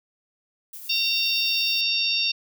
violet noise with tremolo, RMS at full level -38 dBFS, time 0.73-1.81 s, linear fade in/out 5 ms, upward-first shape sine, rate 9.6 Hz, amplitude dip 30%
harmonic tone, 916 Hz, A#5, 31 cents flat, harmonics 3 / 4 / 5 / 6, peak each -25 / -26 / -27 / -28 dBFS, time 0.89-2.32 s, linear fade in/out 10 ms
effects none

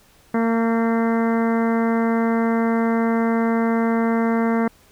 harmonic tone with a mistuned harmonic, 228.6 Hz, A#3, 34 cents flat, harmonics 1 / 2 / 3 / 4 / 5 / 6 / 7 / 8 / 9, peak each -18 / -24 / -28 / -30 / -32 / -34 / -35 / -36 / -37 dBFS, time 0.34-4.68 s, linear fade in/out 5 ms, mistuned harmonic 7, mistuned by -21 cents, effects pink hiss -54 dBFS RMS until 4.91 s

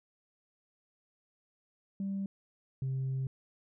sine tone pair in turn, 196 / 132.6 Hz, G3 / C3, 0 / +23 cents, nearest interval perfect fifth, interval 677 cents, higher first, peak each -31 / -29 dBFS, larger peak second, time 2-2.26 / 2.82-3.27 s, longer second, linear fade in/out 2 ms, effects tanh soft clip ceiling -29 dBFS

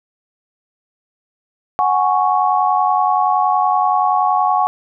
sine chord, F# suspended second, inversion none, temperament equal, 740 / 830.6 / 1108.7 Hz, F#5 / G#5 / C#6, 0 / 0 / 0 cents, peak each -16 / -17 / -17 dBFS, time 1.79-4.67 s, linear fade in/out 0 ms, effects none

